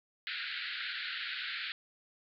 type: band-pass noise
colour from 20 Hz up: pink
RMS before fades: -39 dBFS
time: 0.27-1.72 s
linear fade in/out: 0 ms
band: 1400 to 4500 Hz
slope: 96 dB/octave
effects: none